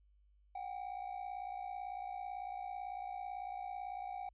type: ring-modulated tone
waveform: triangle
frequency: 763 Hz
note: G5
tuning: 47 cents flat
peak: -36 dBFS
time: 0.55-4.29 s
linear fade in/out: 2 ms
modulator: 29 Hz
effects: added 50 Hz sine -65 dBFS peak until 4.33 s + resampled to 8000 Hz